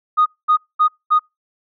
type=tone bursts; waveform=sine; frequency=1239 Hz; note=D#6; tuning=8 cents flat; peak=-9 dBFS; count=4; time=0.17-1.194 s; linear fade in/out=20 ms; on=91 ms; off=220 ms; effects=noise-tail reverb RT60 0.2 s tail -26 dB re dry + tanh soft clip ceiling -6 dBFS